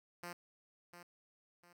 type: tone with echo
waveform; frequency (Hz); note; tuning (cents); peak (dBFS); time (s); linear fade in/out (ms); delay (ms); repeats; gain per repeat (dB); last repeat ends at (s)
5% pulse; 174.61; F3; 0; -33; 0.23-0.33; 5; 700; 2; -9; 1.73
effects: none